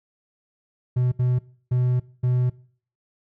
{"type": "tone bursts at uneven times", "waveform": "triangle", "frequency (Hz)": 124.9, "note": "B2", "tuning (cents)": 20, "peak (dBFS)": -16, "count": 4, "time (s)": [[0.96, 1.12], [1.19, 1.39], [1.71, 2], [2.23, 2.5]], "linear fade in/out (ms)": 10, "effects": ["noise-tail reverb RT60 0.5 s tail -21 dB re dry"]}